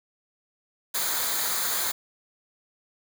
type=noise with comb filter; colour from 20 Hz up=white; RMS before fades=-27 dBFS; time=0.94-1.92 s; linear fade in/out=10 ms; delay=0.36 ms; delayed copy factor=-0.65; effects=none